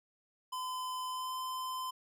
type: tone with pitch glide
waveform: square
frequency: 1018 to 1027.5 Hz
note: C6 to C6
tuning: -48 to -32 cents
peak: -37 dBFS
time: 0.52-1.91 s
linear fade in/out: 10 ms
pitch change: +16 cents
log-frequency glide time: 1.08-1.34 s
effects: none